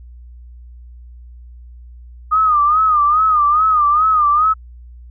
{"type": "tone with vibrato", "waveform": "sine", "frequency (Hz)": 1228, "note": "D#6", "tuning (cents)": -23, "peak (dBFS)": -10, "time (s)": [2.31, 4.54], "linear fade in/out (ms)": 20, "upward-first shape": "sine", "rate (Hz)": 2.4, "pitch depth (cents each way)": 94, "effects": ["added 60 Hz sine -35 dBFS peak until 5.1 s"]}